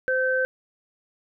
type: tone pair together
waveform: sine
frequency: 517.3 / 1544 Hz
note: C5 / G6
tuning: -20 / -27 cents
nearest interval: octave + perfect fifth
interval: 1893 cents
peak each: -23 dBFS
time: 0.08-0.45 s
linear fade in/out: 0 ms
effects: none